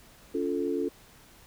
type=chord; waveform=sine; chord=Db augmented; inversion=none; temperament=equal with one note detuned; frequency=281.9 / 349.2 / 440 Hz; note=Db4 / F4 / A4; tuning=+29 / 0 / 0 cents; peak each=-31 dBFS; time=0.34-0.89 s; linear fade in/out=10 ms; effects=pink hiss -55 dBFS RMS until 1.46 s